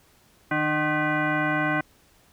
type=tone with frequency modulation; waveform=sine; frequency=610 Hz; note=D#5; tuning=34 cents flat; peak=-21 dBFS; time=0.51-1.81 s; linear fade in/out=5 ms; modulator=456 Hz; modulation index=3.1; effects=pink hiss -59 dBFS RMS until 2.32 s